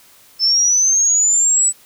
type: linear sweep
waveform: sine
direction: up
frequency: 5250 to 7960 Hz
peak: -11 dBFS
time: 0.39-1.73 s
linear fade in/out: 50 ms
effects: white hiss -48 dBFS RMS until 1.85 s